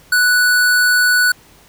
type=tone; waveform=square; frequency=1480 Hz; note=F#6; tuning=in tune; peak=-11 dBFS; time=0.12-1.32 s; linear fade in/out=5 ms; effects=pink hiss -47 dBFS RMS until 1.68 s